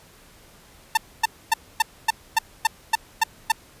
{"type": "tone bursts", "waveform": "sawtooth", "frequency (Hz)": 895, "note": "A5", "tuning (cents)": 29, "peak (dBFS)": -11, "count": 10, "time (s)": [0.95, 3.52], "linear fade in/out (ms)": 5, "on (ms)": 23, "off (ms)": 260, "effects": ["pink hiss -51 dBFS RMS until 3.8 s", "resampled to 32000 Hz"]}